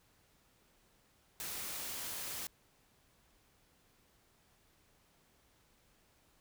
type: noise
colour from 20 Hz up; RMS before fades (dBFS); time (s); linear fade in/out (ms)
white; -42; 1.4-2.47; 0
effects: pink hiss -70 dBFS RMS until 6.4 s